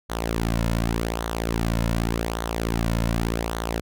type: tone with flanger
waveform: sawtooth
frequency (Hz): 56.8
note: A#1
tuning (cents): -44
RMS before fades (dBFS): -25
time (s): 0.09-3.81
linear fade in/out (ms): 20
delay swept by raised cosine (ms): 0.39 to 2.59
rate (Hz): 0.86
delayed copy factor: -0.65
effects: none